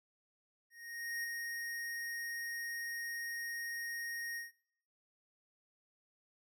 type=tone with ADSR envelope; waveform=square; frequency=1864.7 Hz; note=A#6; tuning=in tune; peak=-37 dBFS; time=0.7-4.52 s; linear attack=540 ms; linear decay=5 ms; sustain=-3 dB; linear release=150 ms; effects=noise-tail reverb RT60 0.7 s tail -20 dB re dry